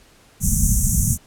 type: band-stop noise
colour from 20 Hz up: pink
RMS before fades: -17 dBFS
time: 0.4-1.18 s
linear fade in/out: 50 ms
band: 230 to 6000 Hz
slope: 96 dB/octave
effects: pink hiss -52 dBFS RMS until 1.26 s + low-pass 12000 Hz 12 dB/octave